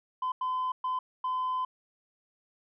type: tone bursts at uneven times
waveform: sine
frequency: 1020 Hz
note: C6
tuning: 44 cents flat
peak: -26 dBFS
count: 4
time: 0.22-0.32 / 0.41-0.72 / 0.84-0.99 / 1.24-1.65 s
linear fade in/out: 5 ms
effects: tanh soft clip ceiling -26 dBFS